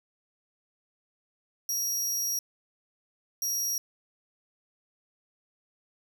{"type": "tone bursts at uneven times", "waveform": "sawtooth", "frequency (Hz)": 5680, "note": "F8", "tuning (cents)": 28, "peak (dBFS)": -25, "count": 2, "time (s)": [[1.69, 2.39], [3.42, 3.78]], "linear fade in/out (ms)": 2, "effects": []}